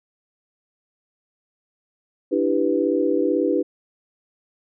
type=chord; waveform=sine; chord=E minor seventh; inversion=third; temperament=equal; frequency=293.7 / 329.6 / 392 / 493.9 Hz; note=D4 / E4 / G4 / B4; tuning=0 / 0 / 0 / 0 cents; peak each=-23 dBFS; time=2.31-3.63 s; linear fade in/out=20 ms; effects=none